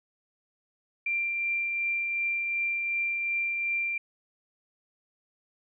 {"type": "tone with tremolo", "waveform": "sine", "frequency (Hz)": 2369, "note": "D7", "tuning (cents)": 14, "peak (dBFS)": -25, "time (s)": [1.06, 3.98], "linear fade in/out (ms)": 5, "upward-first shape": "triangle", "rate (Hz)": 2.7, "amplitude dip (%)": 30, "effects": []}